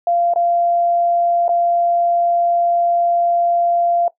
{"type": "tone with dropouts", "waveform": "sine", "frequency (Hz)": 691, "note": "F5", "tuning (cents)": -19, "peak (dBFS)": -13, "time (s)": [0.07, 4.08], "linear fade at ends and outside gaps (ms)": 2, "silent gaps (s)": [[0.337, 0.359], [1.481, 1.491]], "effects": ["noise-tail reverb RT60 0.1 s tail -17 dB re dry"]}